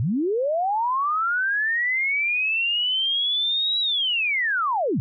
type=linear two-way sweep; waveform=sine; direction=up then down; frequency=98.5 to 3915 to 98.5 Hz; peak=-20 dBFS; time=0-5 s; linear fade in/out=0 ms; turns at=3.8 s; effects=none